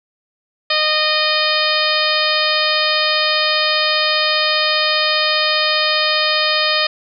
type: harmonic tone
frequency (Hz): 615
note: D#5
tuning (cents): -20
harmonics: 1 / 2 / 3 / 4 / 5 / 6 / 7 / 8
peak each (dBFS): -22 / -22 / -22 / -22 / -22 / -22 / -22 / -22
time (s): 0.7-6.87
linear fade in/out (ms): 5
effects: none